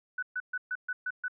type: tone bursts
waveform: sine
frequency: 1492 Hz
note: F#6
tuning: 14 cents sharp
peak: -30 dBFS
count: 7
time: 0.18-1.282 s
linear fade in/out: 5 ms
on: 46 ms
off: 130 ms
effects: none